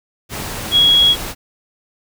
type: tone in noise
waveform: sine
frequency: 3322 Hz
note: G#7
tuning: in tune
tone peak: -8 dBFS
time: 0.71-1.16 s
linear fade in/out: 50 ms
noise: pink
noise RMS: -26 dBFS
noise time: 0.29-1.35 s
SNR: +15 dB
effects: none